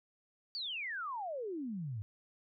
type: exponential sweep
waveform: sine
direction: down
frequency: 4702 to 98 Hz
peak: -37 dBFS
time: 0.55-2.02 s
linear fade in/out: 0 ms
effects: none